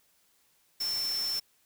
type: tone in noise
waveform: sine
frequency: 5370 Hz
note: E8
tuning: 31 cents sharp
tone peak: -29 dBFS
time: 0.8-1.4 s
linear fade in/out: 10 ms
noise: white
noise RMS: -41 dBFS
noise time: 0.8-1.4 s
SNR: +9 dB
effects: white hiss -68 dBFS RMS until 1.65 s